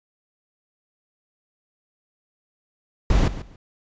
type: noise with echo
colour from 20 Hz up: brown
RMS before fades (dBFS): -17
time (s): 3.1-3.28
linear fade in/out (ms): 2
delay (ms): 140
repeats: 2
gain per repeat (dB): -14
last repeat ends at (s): 3.56
effects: resampled to 16000 Hz